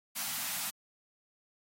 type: band-stop noise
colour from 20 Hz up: white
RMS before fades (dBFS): -36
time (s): 0.15-0.71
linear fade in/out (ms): 20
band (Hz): 270 to 660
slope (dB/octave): 48
effects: high-pass 150 Hz 12 dB/octave + AAC 48 kbps